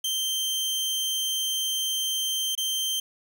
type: tone with dropouts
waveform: sawtooth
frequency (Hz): 3136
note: G7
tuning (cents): 0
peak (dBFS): -22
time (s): 0.04-3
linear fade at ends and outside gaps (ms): 5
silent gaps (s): 2.552-2.576
effects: none